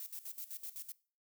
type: noise with tremolo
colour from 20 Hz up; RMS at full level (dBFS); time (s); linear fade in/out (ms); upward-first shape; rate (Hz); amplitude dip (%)
violet; -44; 0-0.92; 2; square; 7.9; 80
effects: noise-tail reverb RT60 0.4 s tail -21 dB re dry